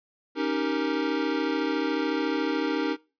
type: chord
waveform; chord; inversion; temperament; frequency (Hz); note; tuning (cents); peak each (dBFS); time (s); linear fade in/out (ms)
square; Eb dominant seventh; third; equal; 277.2 / 311.1 / 392 / 466.2; Db4 / Eb4 / G4 / Bb4; 0 / 0 / 0 / 0; -31 / -29 / -34 / -32; 0.35-2.97; 50
effects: noise-tail reverb RT60 0.3 s tail -22 dB re dry + resampled to 11025 Hz